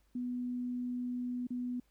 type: tone with dropouts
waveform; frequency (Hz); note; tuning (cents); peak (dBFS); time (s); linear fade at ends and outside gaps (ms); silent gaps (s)
sine; 246.9; B3; 0; -34; 0.15-1.8; 5; 1.47-1.504
effects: added 50 Hz sine -69 dBFS peak until 1.9 s + pink hiss -75 dBFS RMS until 1.9 s